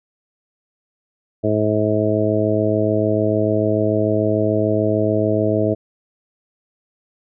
harmonic tone, 106.8 Hz, G#2, 49 cents sharp, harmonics 1 / 2 / 3 / 4 / 5 / 6, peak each -22 / -24 / -21 / -22 / -24 / -21 dBFS, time 1.43-5.75 s, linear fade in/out 20 ms, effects none

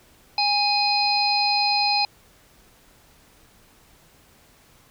harmonic tone with a mistuned harmonic, 830 Hz, G#5, 1 cent flat, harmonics 1 / 3 / 5 / 6, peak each -22 / -26 / -23 / -26 dBFS, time 0.38-2.05 s, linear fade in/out 2 ms, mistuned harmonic 1, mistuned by -16 cents, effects pink hiss -55 dBFS RMS until 4.9 s

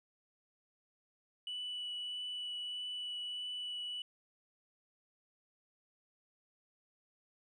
sine tone with vibrato, 2960 Hz, F#7, in tune, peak -37 dBFS, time 1.47-4.02 s, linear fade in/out 2 ms, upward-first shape triangle, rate 1.6 Hz, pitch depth 10 cents each way, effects tanh soft clip ceiling -36 dBFS

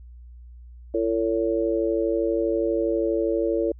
harmonic tone, 112.4 Hz, A2, 37 cents sharp, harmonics 3 / 4 / 5, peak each -24 / -25 / -26 dBFS, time 0.94-3.72 s, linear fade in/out 5 ms, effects added 60 Hz sine -41 dBFS peak until 3.79 s

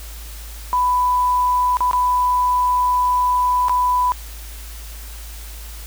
sine tone with dropouts, 994 Hz, B5, 11 cents sharp, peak -14 dBFS, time 0.73-4.12 s, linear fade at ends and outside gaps 0 ms, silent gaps 1.77-1.806 / 1.912-1.932 / 3.684-3.695 s, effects added 54 Hz sine -32 dBFS peak until 5.86 s + white hiss -39 dBFS RMS until 5.86 s

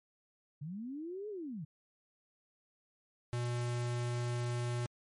sine linear two-way sweep, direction up then down, 135.8 to 433.1 to 135.8 Hz, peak -39 dBFS, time 0.61-1.65 s, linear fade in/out 10 ms, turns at 1.29 s
square tone, 120.8 Hz, B2, 38 cents flat, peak -34 dBFS, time 3.33-4.86 s, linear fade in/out 0 ms
effects MP3 48 kbps

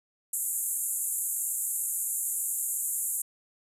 white band-pass noise, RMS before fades -31 dBFS, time 0.33-3.22 s, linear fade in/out 5 ms, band 7000 to 13000 Hz, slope 96 dB/octave, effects none

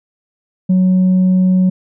sine tone with tanh clipping, 185 Hz, F#3, in tune, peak -9 dBFS, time 0.69-1.7 s, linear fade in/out 10 ms, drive 1 dB, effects none

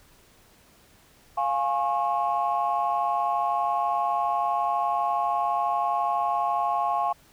sine chord, Db major, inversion first, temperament equal with one note detuned, 698.5 / 830.6 / 1087.2 Hz, F5 / Ab5 / Db6, 0 / 0 / -34 cents, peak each -26 dBFS, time 1.37-7.13 s, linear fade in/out 10 ms, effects tanh soft clip ceiling -15 dBFS + pink hiss -57 dBFS RMS until 7.32 s

